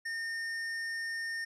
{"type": "tone with hard clipping", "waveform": "triangle", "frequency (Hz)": 1825, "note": "A#6", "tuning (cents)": -37, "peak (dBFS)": -36, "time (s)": [0.05, 1.45], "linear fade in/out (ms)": 10, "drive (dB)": 15, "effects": ["low-pass 10000 Hz 12 dB/octave"]}